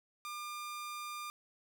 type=tone; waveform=sawtooth; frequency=1200 Hz; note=D6; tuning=37 cents sharp; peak=-37 dBFS; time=0.25-1.3 s; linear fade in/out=0 ms; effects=none